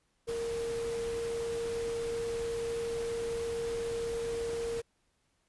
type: tone in noise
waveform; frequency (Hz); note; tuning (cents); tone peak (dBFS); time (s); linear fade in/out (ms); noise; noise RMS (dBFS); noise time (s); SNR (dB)
sine; 464.2; A#4; -7; -32; 0.27-4.82; 20; pink; -44; 0.27-4.82; +9
effects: pink hiss -75 dBFS RMS until 5.48 s + resampled to 24000 Hz